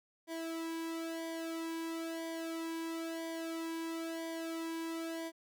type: tone with flanger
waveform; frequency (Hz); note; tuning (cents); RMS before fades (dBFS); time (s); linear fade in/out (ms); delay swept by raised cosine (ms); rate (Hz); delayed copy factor
sawtooth; 328.2; E4; -8; -40; 0.27-5.32; 50; 0.74 to 1.45; 1; -0.8
effects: none